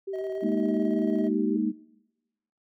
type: tone with vibrato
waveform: sine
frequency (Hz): 384.9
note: G4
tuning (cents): -32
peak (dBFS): -30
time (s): 0.07-1.57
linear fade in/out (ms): 10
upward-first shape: sine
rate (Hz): 7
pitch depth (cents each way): 26
type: tone with tremolo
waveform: triangle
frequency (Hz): 636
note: D#5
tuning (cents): +38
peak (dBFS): -31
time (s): 0.13-1.29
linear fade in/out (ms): 10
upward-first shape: square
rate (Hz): 18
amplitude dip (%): 45
type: chord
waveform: sine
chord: Ab suspended second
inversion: none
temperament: equal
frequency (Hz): 207.7 / 233.1 / 311.1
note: Ab3 / Bb3 / Eb4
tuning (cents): 0 / 0 / 0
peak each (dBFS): -28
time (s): 0.42-1.72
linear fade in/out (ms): 20
effects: noise-tail reverb RT60 1.0 s tail -21 dB re dry